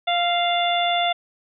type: harmonic tone with a mistuned harmonic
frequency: 698.5 Hz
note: F5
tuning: in tune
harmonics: 1 / 2 / 3 / 4 / 5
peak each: -20 / -31 / -28 / -30 / -25 dBFS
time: 0.07-1.13 s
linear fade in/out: 10 ms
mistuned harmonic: 2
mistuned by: -20 cents
effects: none